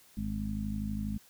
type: harmonic tone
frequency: 52.3 Hz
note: G#1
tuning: 13 cents sharp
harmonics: 1 / 2 / 3 / 4 / 5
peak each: -38 / -40 / -44 / -34 / -45 dBFS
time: 0.17-1.18 s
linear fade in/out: 5 ms
effects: white hiss -60 dBFS RMS until 1.29 s